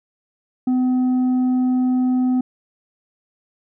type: tone with tanh clipping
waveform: sine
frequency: 253.6 Hz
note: B3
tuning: 46 cents sharp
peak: -16 dBFS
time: 0.67-2.41 s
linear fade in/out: 5 ms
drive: 4 dB
effects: none